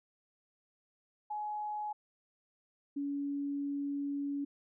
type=tone pair in turn; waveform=sine; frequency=842 / 283.1 Hz; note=G#5 / C#4; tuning=+24 / +37 cents; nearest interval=octave + perfect fifth; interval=1887 cents; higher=first; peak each=-35 / -33 dBFS; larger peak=second; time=1.3-1.93 / 2.96-4.45 s; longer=second; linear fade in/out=10 ms; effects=none